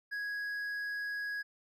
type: tone with hard clipping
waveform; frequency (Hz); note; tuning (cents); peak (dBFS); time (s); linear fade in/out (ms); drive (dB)
triangle; 1661.2; G#6; 0; -36; 0.11-1.43; 20; 7
effects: none